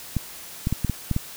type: clicks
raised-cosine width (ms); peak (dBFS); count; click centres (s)
5; -10; 7; 0.167 / 0.671 / 0.726 / 0.847 / 0.897 / 1.113 / 1.164
effects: white hiss -40 dBFS RMS until 1.36 s